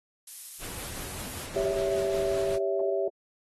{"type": "noise", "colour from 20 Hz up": "violet", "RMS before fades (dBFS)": -38, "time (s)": [0.27, 1.46], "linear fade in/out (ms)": 5}
{"type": "noise with tremolo", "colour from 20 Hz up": "pink", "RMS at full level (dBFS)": -39, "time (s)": [0.59, 2.59], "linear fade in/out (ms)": 50, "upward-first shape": "sine", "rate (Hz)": 5.2, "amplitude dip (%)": 25}
{"type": "chord", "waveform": "sine", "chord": "C# diminished", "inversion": "second", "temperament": "equal with one note detuned", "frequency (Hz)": [392, 558.9, 659.3], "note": ["G4", "C#5", "E5"], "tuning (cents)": [0, 14, 0], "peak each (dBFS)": [-28, -31, -30], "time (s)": [1.56, 3.08], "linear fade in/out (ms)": 2}
{"effects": ["AAC 32 kbps"]}